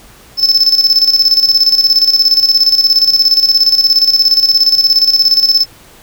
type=tone with tremolo; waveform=triangle; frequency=5260 Hz; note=E8; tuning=5 cents flat; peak=-3 dBFS; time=0.37-5.66 s; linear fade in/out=50 ms; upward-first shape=square; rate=17 Hz; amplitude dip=65%; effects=pink hiss -40 dBFS RMS until 6.02 s

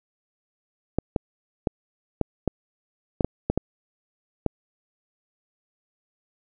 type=clicks; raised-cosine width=2 ms; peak=-8 dBFS; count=10; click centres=0.986 / 1.162 / 1.672 / 2.213 / 2.477 / 3.208 / 3.246 / 3.5 / 3.576 / 4.463 s; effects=none

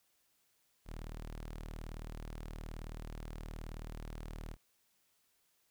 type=tone; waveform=sawtooth; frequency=38.89 Hz; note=D#1; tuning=in tune; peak=-39 dBFS; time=0.85-4.57 s; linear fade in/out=50 ms; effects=white hiss -75 dBFS RMS until 5.7 s

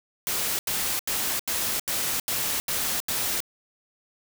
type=noise bursts; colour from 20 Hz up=white; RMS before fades=-27 dBFS; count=8; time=0.27-3.404 s; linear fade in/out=0 ms; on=320 ms; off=82 ms; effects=none

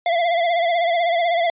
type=tone with vibrato; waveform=square; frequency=684 Hz; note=F5; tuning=36 cents flat; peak=-17 dBFS; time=0.06-1.5 s; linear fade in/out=2 ms; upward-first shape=sine; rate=16 Hz; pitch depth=60 cents each way; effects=resampled to 8000 Hz

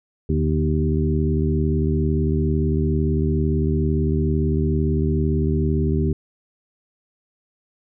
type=harmonic tone with a mistuned harmonic; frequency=77.78 Hz; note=D#2; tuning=in tune; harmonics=1 / 2 / 3 / 4 / 5; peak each=-21 / -22 / -25 / -28 / -26 dBFS; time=0.29-6.13 s; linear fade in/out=5 ms; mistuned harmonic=2; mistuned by=-50 cents; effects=none

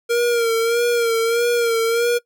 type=tone with vibrato; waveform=square; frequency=466.2 Hz; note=A#4; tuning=in tune; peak=-16 dBFS; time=0.09-2.19 s; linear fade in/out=20 ms; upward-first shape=sine; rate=1.6 Hz; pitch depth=47 cents each way; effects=noise-tail reverb RT60 0.1 s tail -21 dB re dry

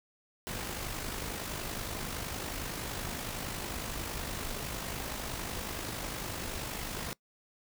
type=noise with amplitude modulation; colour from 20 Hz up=pink; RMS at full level=-36 dBFS; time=0.47-7.13 s; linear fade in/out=0 ms; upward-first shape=sine; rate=50.8 Hz; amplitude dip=45%; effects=noise-tail reverb RT60 0.1 s tail -23 dB re dry

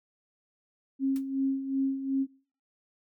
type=tone with tremolo; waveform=sine; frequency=270 Hz; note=C#4; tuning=45 cents flat; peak=-23 dBFS; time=0.99-2.27 s; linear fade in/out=50 ms; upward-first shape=sine; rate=2.7 Hz; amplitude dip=65%
type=noise with exponential decay; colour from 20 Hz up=white; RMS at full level=-43 dBFS; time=1.16-1.24 s; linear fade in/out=0 ms; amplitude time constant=16 ms
effects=noise-tail reverb RT60 0.4 s tail -21 dB re dry + MP3 96 kbps

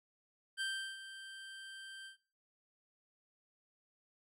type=tone with ADSR envelope; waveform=25% pulse; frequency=1568 Hz; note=G6; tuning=in tune; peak=-31 dBFS; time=0.57-2.17 s; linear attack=39 ms; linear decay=360 ms; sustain=-13 dB; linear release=110 ms; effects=noise-tail reverb RT60 0.4 s tail -18 dB re dry + low-pass 10000 Hz 12 dB/octave

